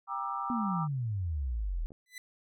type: chord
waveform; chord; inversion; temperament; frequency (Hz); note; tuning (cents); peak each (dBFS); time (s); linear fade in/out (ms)
sine; E half-diminished seventh; first; just; 791.1 / 949.3 / 1186.7 / 1318.5; G5 / Bb5 / D6 / E6; +16 / +31 / +18 / 0; -39 / -39 / -35 / -40; 0.07-0.88; 50
type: exponential sweep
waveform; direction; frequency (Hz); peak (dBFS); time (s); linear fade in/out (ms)
sine; down; 251 to 37.79; -30; 0.5-1.86; 0
type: clicks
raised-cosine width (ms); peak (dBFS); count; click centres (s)
2; -39; 2; 1.906 / 1.919
type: tone with exponential growth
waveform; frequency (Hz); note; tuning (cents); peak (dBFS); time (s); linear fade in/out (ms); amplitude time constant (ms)
sawtooth; 2000; B6; +21; -35; 2.06-2.18; 2; 26
effects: none